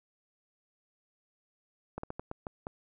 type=slowing click train; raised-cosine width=1 ms; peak=-23 dBFS; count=7; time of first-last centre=1.98-2.669 s; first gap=54 ms; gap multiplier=1.3; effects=none